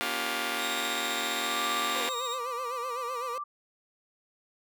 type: chord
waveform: 5% pulse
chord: G half-diminished seventh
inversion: first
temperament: just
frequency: 235.2 / 282.2 / 352.8 / 392 Hz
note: Bb3 / Db4 / F4 / G4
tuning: +16 / +31 / +18 / 0 cents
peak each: -25 dBFS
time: 0.01-2.09 s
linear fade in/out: 0 ms
type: tone with tremolo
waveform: 30% pulse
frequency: 3729 Hz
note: A#7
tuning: in tune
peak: -31 dBFS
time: 0.57-2.39 s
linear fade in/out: 50 ms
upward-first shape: triangle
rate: 15 Hz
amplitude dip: 45%
type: tone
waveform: sine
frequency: 1174.7 Hz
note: D6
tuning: in tune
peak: -33 dBFS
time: 1.41-3.44 s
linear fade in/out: 10 ms
type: tone with vibrato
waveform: 30% pulse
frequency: 495.3 Hz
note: B4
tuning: 5 cents sharp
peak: -33 dBFS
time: 1.95-3.38 s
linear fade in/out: 2 ms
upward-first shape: sine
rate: 7.9 Hz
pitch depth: 100 cents each way
effects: none